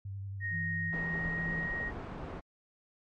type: tone with vibrato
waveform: sine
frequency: 98.1 Hz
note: G2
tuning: 2 cents sharp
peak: -37 dBFS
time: 0.05-0.91 s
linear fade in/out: 5 ms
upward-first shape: square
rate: 11 Hz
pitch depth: 22 cents each way
type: tone with pitch glide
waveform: sine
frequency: 1864.7 to 1878.8 Hz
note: A#6 to A#6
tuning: 0 to +13 cents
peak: -33 dBFS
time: 0.4-1.92 s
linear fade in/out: 50 ms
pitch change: +13 cents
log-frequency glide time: 0.73-1.52 s
type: tone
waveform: sine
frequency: 167 Hz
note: E3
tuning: 23 cents sharp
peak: -37 dBFS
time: 0.5-1.69 s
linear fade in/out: 50 ms
type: low-pass noise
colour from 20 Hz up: pink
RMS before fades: -41 dBFS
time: 0.92-2.41 s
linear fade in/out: 20 ms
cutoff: 1300 Hz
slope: 12 dB/octave
effects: MP3 48 kbps